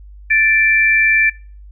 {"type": "tone pair together", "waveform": "sine", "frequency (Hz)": [1759.8, 2349], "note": ["A6", "D7"], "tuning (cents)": [0, 0], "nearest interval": "perfect fourth", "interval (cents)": 500, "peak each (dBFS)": -13, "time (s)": [0.3, 1.3], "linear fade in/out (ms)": 10, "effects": ["noise-tail reverb RT60 0.4 s tail -22 dB re dry", "added 50 Hz sine -35 dBFS peak until 1.71 s"]}